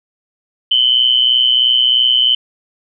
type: tone pair together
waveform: sine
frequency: 2979 / 3102 Hz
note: F#7 / G7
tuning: +11 / -19 cents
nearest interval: minor second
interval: 70 cents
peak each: -12 dBFS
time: 0.71-2.35 s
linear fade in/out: 5 ms
effects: none